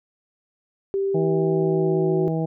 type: tone with pitch glide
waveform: sine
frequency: 392 to 375.2 Hz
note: G4 to F#4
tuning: 0 to +24 cents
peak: -20 dBFS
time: 0.94-2.28 s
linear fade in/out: 0 ms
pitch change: -76 cents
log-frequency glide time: 1.13-2.15 s
type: harmonic tone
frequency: 161.4 Hz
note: E3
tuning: 36 cents flat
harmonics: 1 / 2 / 3 / 4 / 5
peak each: -23 / -28 / -29 / -32 / -35 dBFS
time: 1.14-2.46 s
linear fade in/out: 10 ms
effects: none